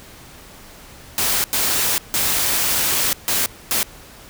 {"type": "noise bursts at uneven times", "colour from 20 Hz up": "white", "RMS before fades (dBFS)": -19, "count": 5, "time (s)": [[1.18, 1.44], [1.53, 1.98], [2.14, 3.13], [3.28, 3.46], [3.71, 3.83]], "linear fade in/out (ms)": 0, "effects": ["pink hiss -42 dBFS RMS until 4.29 s"]}